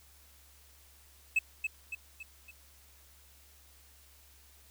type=tone with echo; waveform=triangle; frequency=2600 Hz; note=E7; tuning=24 cents flat; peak=-22 dBFS; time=1.36-1.39 s; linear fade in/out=5 ms; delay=280 ms; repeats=4; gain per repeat=-6 dB; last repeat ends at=2.51 s; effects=added 69 Hz sine -61 dBFS peak until 4.7 s + white hiss -61 dBFS RMS until 4.7 s